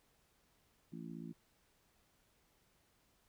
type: harmonic tone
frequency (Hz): 56.2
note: A1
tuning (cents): +37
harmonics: 3 / 4 / 5 / 6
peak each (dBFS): -48 / -49 / -52 / -54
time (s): 0.92-1.33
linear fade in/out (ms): 10
effects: pink hiss -74 dBFS RMS until 3.28 s